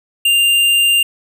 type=tone with hard clipping; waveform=sine; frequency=2794 Hz; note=F7; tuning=in tune; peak=-11 dBFS; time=0.25-1.03 s; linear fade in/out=5 ms; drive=12 dB; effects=none